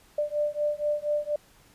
sine beating tone pair, 591 / 595.2 Hz, D5 / D5, +11 / +23 cents, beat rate 4.2 Hz, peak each -28 dBFS, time 0.18-1.36 s, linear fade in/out 5 ms, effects pink hiss -58 dBFS RMS until 1.74 s + resampled to 32000 Hz

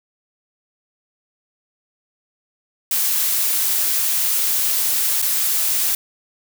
blue noise with dropouts, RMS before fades -19 dBFS, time 2.91-5.95 s, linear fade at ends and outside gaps 2 ms, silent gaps 5.217-5.224 s, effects none

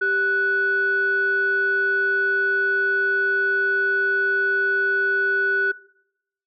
sine tone pair together, 392 / 1480 Hz, G4 / F#6, 0 / 0 cents, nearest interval octave + major seventh, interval 2300 cents, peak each -25 / -18 dBFS, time 0.01-5.72 s, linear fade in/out 10 ms, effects noise-tail reverb RT60 0.8 s tail -22 dB re dry + tanh soft clip ceiling -12 dBFS

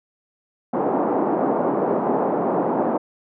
pink band-pass noise, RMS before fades -21 dBFS, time 0.73-2.98 s, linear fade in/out 10 ms, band 230 to 920 Hz, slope 24 dB/octave, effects none

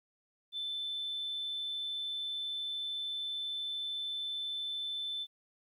sine tone, 3527 Hz, A7, 3 cents sharp, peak -34 dBFS, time 0.52-5.27 s, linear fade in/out 50 ms, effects tanh soft clip ceiling -30 dBFS + 12-bit

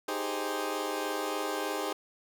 20% pulse chord, Ab major seventh, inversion second, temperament equal, 311.1 / 392 / 415.3 / 523.3 Hz, Eb4 / G4 / Ab4 / C5, 0 / 0 / 0 / 0 cents, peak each -32 dBFS, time 0.08-1.93 s, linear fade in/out 5 ms, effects none

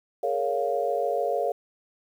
sine chord, Bb minor seventh, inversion third, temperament just, 419.5 / 466.2 / 559.4 / 699.2 Hz, Ab4 / Bb4 / Db5 / F5, +17 / 0 / +16 / +2 cents, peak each -31 / -29 / -28 / -28 dBFS, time 0.23-1.52 s, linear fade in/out 5 ms, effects 9-bit

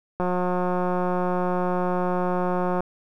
click train, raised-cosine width 1 ms, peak -12 dBFS, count 470, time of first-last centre 0.2-2.806 s, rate 180 Hz, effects 9-bit

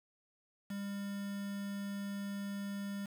triangle tone with quantisation, 200 Hz, G3, 35 cents sharp, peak -36 dBFS, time 0.7-3.06 s, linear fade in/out 5 ms, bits 8, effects none

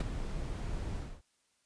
brown noise with ADSR envelope, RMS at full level -27 dBFS, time 0-1.22 s, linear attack 5 ms, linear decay 18 ms, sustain -10 dB, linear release 250 ms, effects white hiss -74 dBFS RMS until 1.65 s + resampled to 22050 Hz

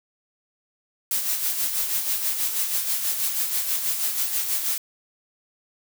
blue noise with tremolo, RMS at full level -23 dBFS, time 1.11-4.78 s, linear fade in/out 2 ms, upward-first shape sine, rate 6.2 Hz, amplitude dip 50%, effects none

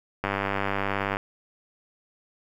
click train, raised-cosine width 0.5 ms, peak -11 dBFS, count 93, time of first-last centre 0.24-1.169 s, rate 99 Hz, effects 8-bit

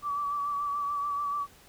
sine tone with vibrato, 1152 Hz, D6, 34 cents flat, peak -28 dBFS, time 0.02-1.47 s, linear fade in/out 50 ms, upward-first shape sine, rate 6.9 Hz, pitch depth 31 cents each way, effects pink hiss -56 dBFS RMS until 1.68 s

